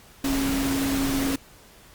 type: tone in noise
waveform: sine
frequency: 273 Hz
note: C#4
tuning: 26 cents flat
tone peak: -23 dBFS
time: 0.24-1.36 s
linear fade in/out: 5 ms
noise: pink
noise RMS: -29 dBFS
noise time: 0.24-1.36 s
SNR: +3 dB
effects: pink hiss -51 dBFS RMS until 1.94 s + Opus 48 kbps